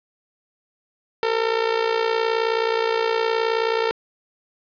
sawtooth tone with amplitude modulation, 452.4 Hz, A4, 48 cents sharp, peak -12 dBFS, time 1.23-3.91 s, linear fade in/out 0 ms, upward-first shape sine, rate 59.1 Hz, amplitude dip 70%, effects resampled to 11025 Hz + 9-bit

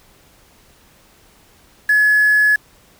sine tone with quantisation, 1700 Hz, G#6, 40 cents sharp, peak -10 dBFS, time 1.89-2.56 s, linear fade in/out 5 ms, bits 5, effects pink hiss -51 dBFS RMS until 2.99 s

